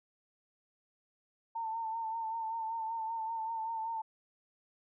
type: tone with vibrato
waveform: sine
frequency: 900 Hz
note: A5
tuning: 39 cents sharp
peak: -34 dBFS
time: 1.55-4.02 s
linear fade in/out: 10 ms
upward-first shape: sine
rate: 5.2 Hz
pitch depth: 39 cents each way
effects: none